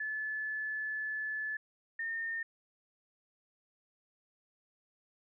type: tone pair in turn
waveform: sine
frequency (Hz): 1730 / 1822.5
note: A6 / A#6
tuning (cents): -30 / -40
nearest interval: minor second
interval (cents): 90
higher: second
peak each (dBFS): -34 / -34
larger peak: neither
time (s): 0-1.57 / 1.99-2.43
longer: first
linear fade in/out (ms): 5
effects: none